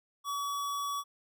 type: tone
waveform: square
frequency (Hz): 1136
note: C#6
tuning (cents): +42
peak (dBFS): -33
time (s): 0.24-1.04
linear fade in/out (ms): 50
effects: none